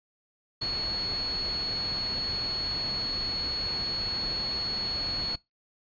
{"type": "tone in noise", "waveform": "sine", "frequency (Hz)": 4362, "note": "C#8", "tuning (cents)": -29, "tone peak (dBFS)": -28, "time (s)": [0.61, 5.36], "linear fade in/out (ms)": 10, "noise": "pink", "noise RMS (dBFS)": -38, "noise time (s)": [0.61, 5.36], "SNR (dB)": 7, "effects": ["noise-tail reverb RT60 0.2 s tail -23 dB re dry", "resampled to 11025 Hz"]}